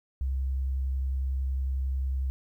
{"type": "tone with vibrato", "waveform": "sine", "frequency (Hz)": 66.2, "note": "C2", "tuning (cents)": 21, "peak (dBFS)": -26, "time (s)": [0.21, 2.3], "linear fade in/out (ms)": 0, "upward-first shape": "sine", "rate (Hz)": 11, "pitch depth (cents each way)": 12, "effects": ["11-bit"]}